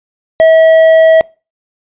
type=tone with tanh clipping; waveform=sine; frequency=645 Hz; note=E5; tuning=38 cents flat; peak=-4 dBFS; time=0.4-1.21 s; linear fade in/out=0 ms; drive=7 dB; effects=noise-tail reverb RT60 0.3 s tail -24 dB re dry + resampled to 8000 Hz